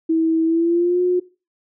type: tone with pitch glide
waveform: sine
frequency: 324.3 to 359.8 Hz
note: E4 to F#4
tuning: -28 to -48 cents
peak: -14 dBFS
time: 0.09-1.2 s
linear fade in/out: 10 ms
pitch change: +180 cents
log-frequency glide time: 0.45-1.01 s
effects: noise-tail reverb RT60 0.3 s tail -19 dB re dry